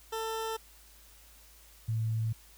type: tone pair in turn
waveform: 20% pulse / sine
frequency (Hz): 445.7 / 111.81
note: A4 / A2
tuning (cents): +22 / +28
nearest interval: 2 octaves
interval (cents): 2394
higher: first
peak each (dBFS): -28 / -28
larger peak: neither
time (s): 0.12-0.57 / 1.88-2.33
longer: neither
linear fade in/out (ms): 10
effects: added 53 Hz sine -58 dBFS peak until 2.57 s + white hiss -58 dBFS RMS until 2.57 s